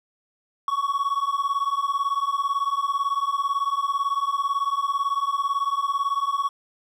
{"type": "beating tone pair", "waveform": "triangle", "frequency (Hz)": [1108.7, 1126.7], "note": ["C#6", "C#6"], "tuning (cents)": [0, 28], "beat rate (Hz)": 18, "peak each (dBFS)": -23, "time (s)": [0.68, 6.49], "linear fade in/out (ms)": 2, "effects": []}